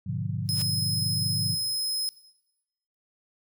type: chord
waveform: sine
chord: G# diminished seventh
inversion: none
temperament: just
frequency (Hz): 103.83 / 124.59 / 149.51 / 179.41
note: G#2 / B2 / D3 / F3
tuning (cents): 0 / +16 / +31 / +47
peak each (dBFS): -33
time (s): 0.06-1.55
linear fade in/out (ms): 10
type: noise with exponential growth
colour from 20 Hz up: white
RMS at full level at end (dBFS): -34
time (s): 0.45-0.62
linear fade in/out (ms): 1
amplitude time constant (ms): 35
type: tone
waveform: sawtooth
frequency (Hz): 5120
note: D#8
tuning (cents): +49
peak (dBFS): -24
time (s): 0.49-2.09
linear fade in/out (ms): 0
effects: noise-tail reverb RT60 0.9 s tail -18 dB re dry